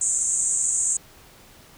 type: band-pass noise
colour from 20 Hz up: white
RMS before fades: -23 dBFS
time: 0.01-0.97 s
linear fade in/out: 5 ms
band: 6700 to 8500 Hz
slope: 96 dB/octave
effects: pink hiss -50 dBFS RMS until 1.77 s